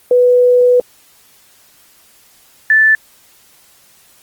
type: tone pair in turn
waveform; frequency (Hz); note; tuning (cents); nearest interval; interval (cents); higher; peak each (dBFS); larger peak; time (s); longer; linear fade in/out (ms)
sine; 493.9 / 1756.3; B4 / A6; 0 / -4; octave + minor seventh; 2196; second; -6; neither; 0.11-0.8 / 2.7-2.95; first; 2
effects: white hiss -48 dBFS RMS until 4.22 s + Opus 24 kbps